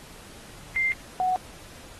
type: tone pair in turn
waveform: sine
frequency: 2093 / 740 Hz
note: C7 / F#5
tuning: 0 / 0 cents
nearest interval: octave + tritone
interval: 1800 cents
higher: first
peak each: -21 dBFS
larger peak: neither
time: 0.76-0.92 / 1.2-1.36 s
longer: neither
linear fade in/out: 0 ms
effects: pink hiss -47 dBFS RMS until 1.99 s + AAC 32 kbps